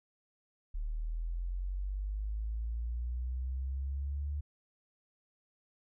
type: linear sweep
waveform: sine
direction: up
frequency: 36.71 to 73.42 Hz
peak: -33 dBFS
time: 0.74-4.41 s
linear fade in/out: 10 ms
effects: none